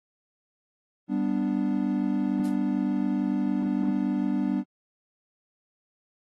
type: chord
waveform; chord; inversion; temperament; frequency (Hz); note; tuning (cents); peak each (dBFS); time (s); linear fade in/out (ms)
triangle; G major; none; equal; 196 / 246.9 / 293.7; G3 / B3 / D4; 0 / 0 / 0; -26; 1.08-4.64; 50
type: noise with exponential decay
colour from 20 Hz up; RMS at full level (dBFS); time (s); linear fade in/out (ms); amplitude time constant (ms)
white; -41; 2.45-2.59; 5; 29
effects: AAC 32 kbps